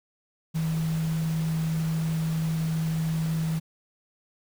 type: tone in noise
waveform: sine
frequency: 160.8 Hz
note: E3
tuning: 43 cents flat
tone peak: -24 dBFS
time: 0.54-3.6 s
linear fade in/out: 20 ms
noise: pink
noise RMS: -41 dBFS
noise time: 0.54-3.6 s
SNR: +14 dB
effects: none